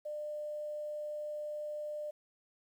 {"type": "tone with quantisation", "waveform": "sine", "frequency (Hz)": 599, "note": "D5", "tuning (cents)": 34, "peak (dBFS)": -37, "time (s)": [0.05, 2.11], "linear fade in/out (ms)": 10, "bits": 11, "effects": []}